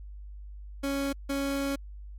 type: tone bursts at uneven times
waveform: 30% pulse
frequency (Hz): 277.2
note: C#4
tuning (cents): 0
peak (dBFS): -25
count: 2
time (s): 0.83-1.13 / 1.29-1.76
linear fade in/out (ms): 10
effects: added 50 Hz sine -40 dBFS peak until 2.18 s + MP3 64 kbps

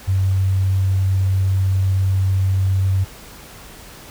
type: tone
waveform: sine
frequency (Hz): 95.4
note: G2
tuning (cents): -47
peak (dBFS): -14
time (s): 0.07-3.05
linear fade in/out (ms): 20
effects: added 50 Hz sine -47 dBFS peak until 4.1 s + pink hiss -40 dBFS RMS until 4.1 s

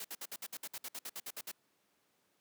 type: noise bursts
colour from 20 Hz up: white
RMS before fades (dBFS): -43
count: 15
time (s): 0-1.516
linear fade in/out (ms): 5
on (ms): 46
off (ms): 59
effects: pink hiss -75 dBFS RMS until 2.4 s + high-pass 200 Hz 12 dB/octave

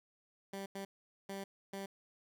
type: tone bursts at uneven times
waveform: 15% pulse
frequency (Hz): 196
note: G3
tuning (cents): 0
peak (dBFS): -35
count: 4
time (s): 0.53-0.66 / 0.75-0.85 / 1.29-1.44 / 1.73-1.86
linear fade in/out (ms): 5
effects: none

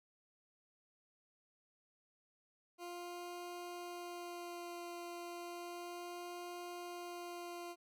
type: tone with vibrato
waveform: 20% pulse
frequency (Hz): 349.2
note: F4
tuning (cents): 0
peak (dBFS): -40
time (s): 2.78-7.76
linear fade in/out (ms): 50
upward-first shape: sine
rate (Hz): 0.33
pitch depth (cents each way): 13
effects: none

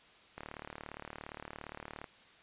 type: click train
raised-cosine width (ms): 0.5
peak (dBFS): -28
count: 63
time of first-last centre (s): 0.38-2.042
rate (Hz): 37.3
effects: white hiss -60 dBFS RMS until 2.42 s + resampled to 8000 Hz

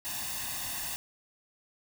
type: noise with comb filter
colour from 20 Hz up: white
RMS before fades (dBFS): -36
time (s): 0.05-0.96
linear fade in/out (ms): 0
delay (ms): 1.1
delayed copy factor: +0.75
effects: none

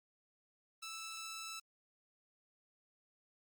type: tone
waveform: 10% pulse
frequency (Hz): 1318.5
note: E6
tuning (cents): 0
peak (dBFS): -36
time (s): 0.82-1.6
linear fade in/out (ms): 10
effects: Opus 32 kbps

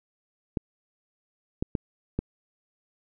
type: clicks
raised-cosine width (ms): 3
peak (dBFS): -13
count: 4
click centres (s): 0.572 / 1.625 / 1.752 / 2.19
effects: none

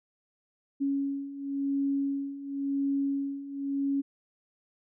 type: beating tone pair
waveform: sine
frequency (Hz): 277 / 277.94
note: C#4 / C#4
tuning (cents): -1 / +5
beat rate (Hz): 0.94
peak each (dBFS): -33 / -29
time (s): 0.8-4.02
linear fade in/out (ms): 20
effects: none

